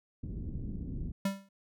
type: low-pass noise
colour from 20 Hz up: pink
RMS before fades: -38 dBFS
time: 0.23-1.12 s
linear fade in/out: 5 ms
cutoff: 280 Hz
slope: 24 dB/octave
type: tone with exponential decay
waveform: square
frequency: 196 Hz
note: G3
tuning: in tune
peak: -26 dBFS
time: 1.25-1.49 s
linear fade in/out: 5 ms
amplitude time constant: 51 ms
effects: none